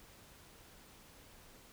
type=silence; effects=pink hiss -59 dBFS RMS until 1.72 s